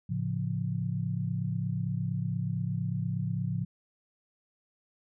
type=chord; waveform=sine; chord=A augmented; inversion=none; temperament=equal; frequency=110 / 138.59 / 174.61 Hz; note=A2 / C#3 / E#3; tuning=0 / 0 / 0 cents; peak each=-33 dBFS; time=0.09-3.65 s; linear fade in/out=10 ms; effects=none